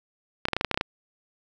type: clicks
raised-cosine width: 0.3 ms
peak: -8 dBFS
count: 10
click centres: 0.454 / 0.485 / 0.533 / 0.566 / 0.611 / 0.647 / 0.713 / 0.744 / 0.775 / 0.811 s
effects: none